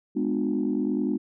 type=chord; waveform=sine; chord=G# diminished seventh; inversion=none; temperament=just; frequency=207.7 / 249.2 / 299 / 358.8 Hz; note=G#3 / B3 / D4 / F4; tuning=0 / +16 / +31 / +47 cents; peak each=-28 / -27 / -27 / -31 dBFS; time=0.15-1.18 s; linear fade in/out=20 ms; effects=tanh soft clip ceiling -15 dBFS